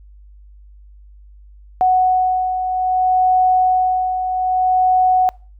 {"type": "beating tone pair", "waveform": "sine", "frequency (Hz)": [740, 740.62], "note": ["F#5", "F#5"], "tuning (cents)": [0, 1], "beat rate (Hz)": 0.62, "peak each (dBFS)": [-21, -13], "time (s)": [1.81, 5.29], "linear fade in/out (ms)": 0, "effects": ["noise-tail reverb RT60 0.4 s tail -26 dB re dry", "added 50 Hz sine -40 dBFS peak until 5.59 s"]}